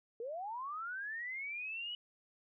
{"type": "linear sweep", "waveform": "sine", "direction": "up", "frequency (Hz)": [440, 2960], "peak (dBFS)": -39, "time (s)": [0.2, 1.95], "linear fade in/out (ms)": 2, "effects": []}